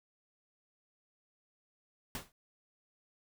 pink noise with exponential decay, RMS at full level -36 dBFS, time 2.15-2.32 s, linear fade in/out 2 ms, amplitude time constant 36 ms, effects none

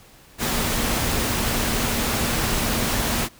sine tone in noise, 233.1 Hz, A#3, in tune, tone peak -32 dBFS, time 0.38-3.29 s, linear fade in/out 50 ms, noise pink, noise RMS -23 dBFS, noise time 0.38-3.29 s, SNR -12 dB, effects pink hiss -50 dBFS RMS until 3.39 s

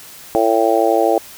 harmonic tone, 112.5 Hz, A2, 39 cents sharp, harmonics 3 / 4 / 5 / 6 / 7, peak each -18 / -18 / -18 / -18 / -18 dBFS, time 0.35-1.18 s, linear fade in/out 0 ms, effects white hiss -38 dBFS RMS until 1.37 s

